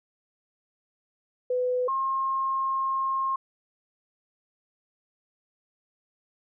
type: tone pair in turn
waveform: sine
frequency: 500 / 1069.9 Hz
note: B4 / C6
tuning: +21 / +38 cents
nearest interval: octave + minor second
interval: 1317 cents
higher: second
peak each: -23 / -24 dBFS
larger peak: first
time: 1.5-1.88 / 1.88-3.36 s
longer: second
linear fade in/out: 5 ms
effects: none